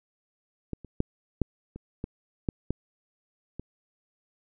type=clicks; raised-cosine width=3 ms; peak=-19 / -30 / -11 / -11 / -27 / -19 / -13 / -14 / -23 dBFS; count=9; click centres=0.733 / 0.847 / 1.004 / 1.417 / 1.76 / 2.041 / 2.488 / 2.706 / 3.596 s; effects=none